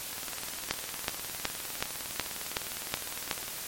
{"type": "two click trains", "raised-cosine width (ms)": 0.2, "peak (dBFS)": [-9, -20], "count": [8, 67], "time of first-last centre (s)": [[0.71, 3.312], [0.13, 3.48]], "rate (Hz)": [2.69, 19.7], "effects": ["white hiss -39 dBFS RMS until 3.67 s", "MP3 64 kbps"]}